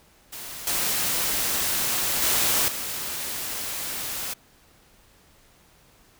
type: noise with level steps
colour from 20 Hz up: white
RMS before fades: -37 / -25 / -22 / -31 dBFS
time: 0.32-4.34 s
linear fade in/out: 10 ms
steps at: 0.67 / 2.22 / 2.68 s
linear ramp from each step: 2 ms
effects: pink hiss -57 dBFS RMS until 6.19 s